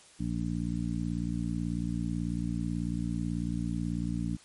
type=harmonic tone; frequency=58.2 Hz; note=A#1; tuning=2 cents flat; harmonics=1 / 2 / 3 / 4 / 5; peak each=-37 / -37 / -33 / -36 / -37 dBFS; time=0.19-4.37 s; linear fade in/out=20 ms; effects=white hiss -56 dBFS RMS until 4.44 s + MP3 48 kbps